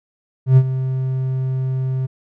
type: tone with ADSR envelope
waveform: triangle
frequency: 130.81 Hz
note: C3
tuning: in tune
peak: -3 dBFS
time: 0.46-2.07 s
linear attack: 110 ms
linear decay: 58 ms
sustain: -13 dB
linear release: 18 ms
effects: none